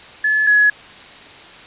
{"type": "tone pair in turn", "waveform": "sine", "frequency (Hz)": [1720, 1687.5], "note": ["A6", "G#6"], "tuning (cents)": [-40, 27], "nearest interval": "unison", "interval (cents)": 33, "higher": "first", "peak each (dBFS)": [-13, -9], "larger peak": "second", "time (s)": [[0.24, 0.47], [0.47, 0.7]], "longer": "neither", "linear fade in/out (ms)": 5, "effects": ["white hiss -39 dBFS RMS until 1.66 s", "resampled to 8000 Hz"]}